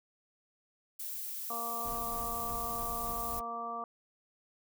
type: noise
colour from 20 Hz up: violet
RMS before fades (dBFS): -40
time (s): 0.99-3.4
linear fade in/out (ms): 10
type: harmonic tone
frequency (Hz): 233.1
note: A#3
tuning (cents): 0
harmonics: 1 / 2 / 3 / 4 / 5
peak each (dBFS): -49 / -47 / -41 / -47 / -38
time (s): 1.5-3.84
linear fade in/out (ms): 2
type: noise with tremolo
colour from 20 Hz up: brown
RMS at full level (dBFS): -44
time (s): 1.85-3.41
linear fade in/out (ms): 2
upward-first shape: sine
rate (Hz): 3.4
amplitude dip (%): 35
effects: none